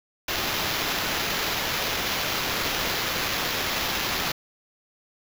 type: noise with sample-and-hold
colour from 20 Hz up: white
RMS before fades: -27 dBFS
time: 0.28-4.32 s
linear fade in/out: 5 ms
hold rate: 8820 Hz
effects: none